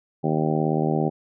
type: harmonic tone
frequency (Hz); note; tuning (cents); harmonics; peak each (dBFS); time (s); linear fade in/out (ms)
77.78; D#2; 0; 2 / 3 / 4 / 5 / 6 / 7 / 8 / 9 / 10; -24 / -27 / -28 / -27 / -33 / -32 / -33 / -35 / -30; 0.23-1.1; 20
effects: none